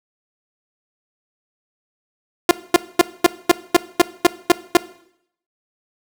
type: tone bursts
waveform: sawtooth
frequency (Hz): 349.2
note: F4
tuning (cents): 0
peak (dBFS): -3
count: 10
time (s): 2.49-4.77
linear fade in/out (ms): 2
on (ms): 21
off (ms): 230
effects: noise-tail reverb RT60 0.7 s tail -18 dB re dry